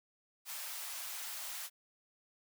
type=high-pass noise; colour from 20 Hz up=white; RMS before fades=-43 dBFS; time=0.45-1.7 s; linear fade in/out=50 ms; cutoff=680 Hz; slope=24 dB/octave; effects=none